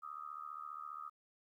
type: tone with amplitude modulation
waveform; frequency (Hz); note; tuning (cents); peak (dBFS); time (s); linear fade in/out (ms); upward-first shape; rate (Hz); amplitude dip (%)
sine; 1248; D#6; +5; -40; 0.02-1.1; 20; sine; 74.9; 95
effects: 13-bit